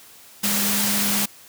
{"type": "tone in noise", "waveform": "sine", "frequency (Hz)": 204.2, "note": "G#3", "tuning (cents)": -29, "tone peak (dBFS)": -26, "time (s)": [0.43, 1.26], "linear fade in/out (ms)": 10, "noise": "white", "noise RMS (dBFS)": -22, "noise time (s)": [0.43, 1.26], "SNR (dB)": -7, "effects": ["white hiss -47 dBFS RMS until 1.48 s", "high-pass 80 Hz 12 dB/octave"]}